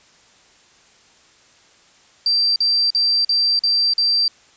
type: tone bursts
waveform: sine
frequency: 4699 Hz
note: D8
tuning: in tune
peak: -14 dBFS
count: 6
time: 2.26-4.28 s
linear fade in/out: 2 ms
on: 300 ms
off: 44 ms
effects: white hiss -52 dBFS RMS until 4.56 s + resampled to 16000 Hz